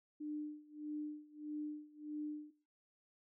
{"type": "tone with tremolo", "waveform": "sine", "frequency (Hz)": 300, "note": "D4", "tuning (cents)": 37, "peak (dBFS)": -38, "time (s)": [0.2, 2.51], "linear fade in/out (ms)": 10, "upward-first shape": "sine", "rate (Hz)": 1.6, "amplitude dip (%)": 90, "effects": ["noise-tail reverb RT60 0.4 s tail -20 dB re dry"]}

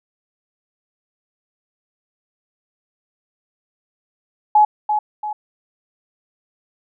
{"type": "tone with echo", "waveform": "sine", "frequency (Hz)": 846, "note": "G#5", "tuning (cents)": 32, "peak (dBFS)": -8, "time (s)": [4.55, 4.65], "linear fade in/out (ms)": 5, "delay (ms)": 340, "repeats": 2, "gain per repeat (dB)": -7, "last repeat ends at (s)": 5.33, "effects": []}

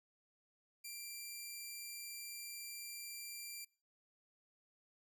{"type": "tone", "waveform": "10% pulse", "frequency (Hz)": 2366, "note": "D7", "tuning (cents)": 12, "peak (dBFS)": -37, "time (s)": [0.84, 3.65], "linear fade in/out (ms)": 10, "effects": ["noise-tail reverb RT60 0.4 s tail -25 dB re dry"]}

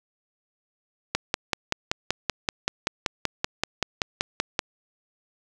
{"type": "click train", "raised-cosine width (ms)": 0.2, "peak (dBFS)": -5, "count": 19, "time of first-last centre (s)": [1.15, 4.592], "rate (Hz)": 5.23, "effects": []}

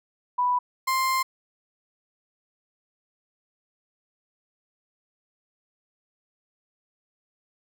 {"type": "tone pair in turn", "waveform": ["sine", "35% pulse"], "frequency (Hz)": [987.8, 1050], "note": ["B5", "C6"], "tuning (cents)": [0, 6], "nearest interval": "minor second", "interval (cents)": 106, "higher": "second", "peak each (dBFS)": -20, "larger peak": "neither", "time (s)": [[0.38, 0.59], [0.87, 1.23]], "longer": "second", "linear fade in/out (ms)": 10, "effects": []}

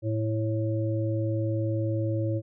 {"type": "harmonic tone", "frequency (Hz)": 110, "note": "A2", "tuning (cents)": 0, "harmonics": [1, 3, 5], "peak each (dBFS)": [-26, -31, -33], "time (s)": [0.02, 2.42], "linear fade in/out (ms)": 50, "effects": []}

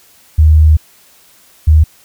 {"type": "tone pair in turn", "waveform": "sine", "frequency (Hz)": [77.6, 77.6], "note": ["D#2", "D#2"], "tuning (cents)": [-4, -4], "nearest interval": "unison", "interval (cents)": 0, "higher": "neither", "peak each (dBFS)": -3, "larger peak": "neither", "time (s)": [[0.38, 0.77], [1.67, 1.84]], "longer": "first", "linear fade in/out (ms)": 10, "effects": ["white hiss -46 dBFS RMS until 2.04 s"]}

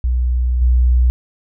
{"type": "tone with level steps", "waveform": "sine", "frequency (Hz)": 61.6, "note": "B1", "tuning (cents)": -4, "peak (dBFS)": [-13, -9], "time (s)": [0.04, 1.1], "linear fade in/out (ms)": 0, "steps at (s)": 0.61, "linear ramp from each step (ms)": 10, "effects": []}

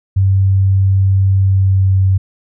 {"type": "tone with pitch glide", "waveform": "sine", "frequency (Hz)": [96.5, 95.34], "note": ["G2", "G2"], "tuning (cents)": [-27, -48], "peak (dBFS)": -8, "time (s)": [0.16, 2.18], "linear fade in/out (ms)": 10, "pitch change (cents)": -21, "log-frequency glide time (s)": [1.37, 2], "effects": []}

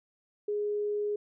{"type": "tone", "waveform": "sine", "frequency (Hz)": 415.3, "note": "G#4", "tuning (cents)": 0, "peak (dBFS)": -28, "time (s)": [0.48, 1.16], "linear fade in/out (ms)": 5, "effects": []}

